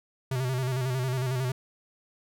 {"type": "tone with vibrato", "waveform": "square", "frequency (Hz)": 128.7, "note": "C3", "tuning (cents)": -28, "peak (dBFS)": -27, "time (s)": [0.31, 1.52], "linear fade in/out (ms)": 5, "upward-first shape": "square", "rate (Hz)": 11, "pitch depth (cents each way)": 52, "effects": []}